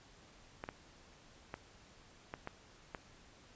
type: clicks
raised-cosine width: 0.5 ms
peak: -26 dBFS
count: 6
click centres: 0.639 / 0.689 / 1.541 / 2.339 / 2.474 / 2.948 s
effects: pink hiss -61 dBFS RMS until 3.55 s + resampled to 16000 Hz